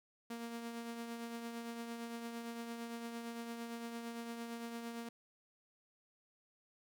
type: tone with tremolo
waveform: sawtooth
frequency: 233.1 Hz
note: A#3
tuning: in tune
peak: -37 dBFS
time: 0.3-5.09 s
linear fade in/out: 5 ms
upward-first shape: triangle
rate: 8.8 Hz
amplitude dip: 45%
effects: none